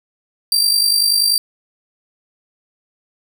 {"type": "tone with amplitude modulation", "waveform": "sawtooth", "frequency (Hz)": 4702, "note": "D8", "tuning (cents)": 1, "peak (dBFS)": -7, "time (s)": [0.52, 1.38], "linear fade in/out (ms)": 2, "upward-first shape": "sine", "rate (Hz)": 50.3, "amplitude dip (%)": 60, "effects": []}